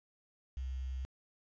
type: tone with quantisation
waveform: sine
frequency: 65 Hz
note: C2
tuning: 11 cents flat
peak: -36 dBFS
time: 0.57-1.05 s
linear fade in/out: 0 ms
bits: 10
effects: resampled to 16000 Hz